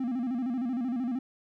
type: tone with vibrato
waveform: triangle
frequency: 248.1 Hz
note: B3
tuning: 8 cents sharp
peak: -26 dBFS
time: 0-1.19 s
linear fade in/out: 5 ms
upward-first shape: square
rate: 13 Hz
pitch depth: 100 cents each way
effects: none